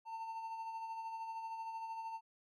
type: tone with tremolo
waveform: triangle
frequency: 900 Hz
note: A5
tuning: 39 cents sharp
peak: -38 dBFS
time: 0.05-2.21 s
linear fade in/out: 50 ms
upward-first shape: sine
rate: 13 Hz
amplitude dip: 40%
effects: none